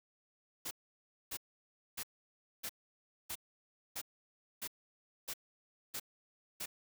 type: noise bursts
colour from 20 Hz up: white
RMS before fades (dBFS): -41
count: 10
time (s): 0.65-6.66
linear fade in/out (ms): 10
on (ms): 61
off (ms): 600
effects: none